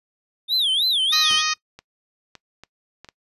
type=tone with vibrato; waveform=triangle; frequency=3531 Hz; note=A7; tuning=5 cents sharp; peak=-16 dBFS; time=0.48-1.43 s; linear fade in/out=50 ms; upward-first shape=sine; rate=3.2 Hz; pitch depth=250 cents each way
type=harmonic tone; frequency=622 Hz; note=D#5; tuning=1 cent flat; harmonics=2 / 3 / 4 / 5 / 6 / 7 / 8 / 9 / 10; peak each=-26 / -29 / -27 / -31 / -30 / -29 / -29 / -30 / -30 dBFS; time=1.12-1.54 s; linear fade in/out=10 ms
type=noise with exponential decay; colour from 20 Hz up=pink; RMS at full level=-35 dBFS; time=1.3-1.58 s; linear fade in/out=0 ms; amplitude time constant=60 ms
type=clicks; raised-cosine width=0.2 ms; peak=-23 dBFS; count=5; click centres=1.79 / 2.353 / 2.636 / 3.046 / 3.088 s
effects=noise-tail reverb RT60 0.1 s tail -23 dB re dry + resampled to 32000 Hz